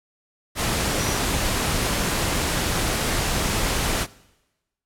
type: tone in noise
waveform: sine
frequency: 5830 Hz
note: F#8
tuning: 26 cents flat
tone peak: -32 dBFS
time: 0.96-1.2 s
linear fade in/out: 50 ms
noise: pink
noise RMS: -23 dBFS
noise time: 0.55-4.07 s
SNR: -12 dB
effects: noise-tail reverb RT60 1.0 s tail -21 dB re dry + low-pass 12000 Hz 12 dB/octave